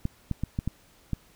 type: clicks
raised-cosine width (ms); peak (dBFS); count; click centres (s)
5; -15; 6; 0.054 / 0.313 / 0.436 / 0.589 / 0.676 / 1.133
effects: pink hiss -59 dBFS RMS until 1.35 s